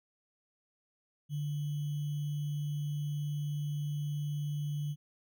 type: tone with sample-and-hold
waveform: sine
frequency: 146.83 Hz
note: D3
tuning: in tune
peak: -32 dBFS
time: 1.29-4.96 s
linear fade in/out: 50 ms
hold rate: 3150 Hz
effects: none